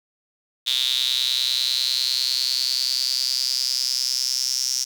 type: tone with high-pass filter sweep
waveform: sawtooth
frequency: 130 Hz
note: C3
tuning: 11 cents flat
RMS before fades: -23 dBFS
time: 0.66-4.85 s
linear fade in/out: 20 ms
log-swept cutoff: 3600 to 5600 Hz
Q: 9.5
effects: none